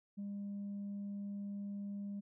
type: tone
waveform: sine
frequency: 201.5 Hz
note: G3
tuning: 48 cents sharp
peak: -38 dBFS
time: 0.17-2.21 s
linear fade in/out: 20 ms
effects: tanh soft clip ceiling -38 dBFS